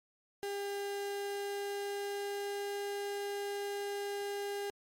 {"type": "tone with pitch glide", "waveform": "35% pulse", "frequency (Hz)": [401.7, 404], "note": ["G4", "G#4"], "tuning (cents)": [42, -48], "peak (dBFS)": -34, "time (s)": [0.43, 4.7], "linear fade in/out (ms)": 0, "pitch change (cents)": 10, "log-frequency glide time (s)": [0.83, 2.77], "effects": ["MP3 64 kbps"]}